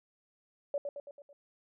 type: tone with echo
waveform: sine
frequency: 571 Hz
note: D5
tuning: 49 cents flat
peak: -29 dBFS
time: 0.74-0.78 s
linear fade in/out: 2 ms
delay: 110 ms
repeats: 5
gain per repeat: -5 dB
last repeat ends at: 1.33 s
effects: none